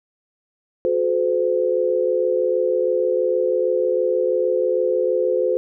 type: tone cluster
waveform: sine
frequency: 363 / 429.3 / 512 Hz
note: F#4 / A4 / C5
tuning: -33 / -43 / -38 cents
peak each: -22 / -23 / -19 dBFS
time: 0.85-5.57 s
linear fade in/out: 0 ms
effects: none